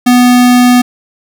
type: tone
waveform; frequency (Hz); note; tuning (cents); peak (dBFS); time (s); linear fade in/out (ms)
square; 246.9; B3; 0; -4; 0.06-0.82; 10
effects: none